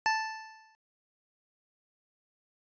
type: tone with exponential decay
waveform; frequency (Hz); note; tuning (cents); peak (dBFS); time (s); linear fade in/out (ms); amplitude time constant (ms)
25% pulse; 880; A5; 0; -19; 0.06-0.75; 0; 150
effects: resampled to 16000 Hz